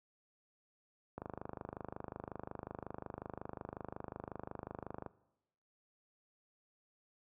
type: click train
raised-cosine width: 1 ms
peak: -28 dBFS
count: 100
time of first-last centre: 1.18-5.062 s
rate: 25.5 Hz
effects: noise-tail reverb RT60 0.9 s tail -20 dB re dry + high-pass 60 Hz 12 dB/octave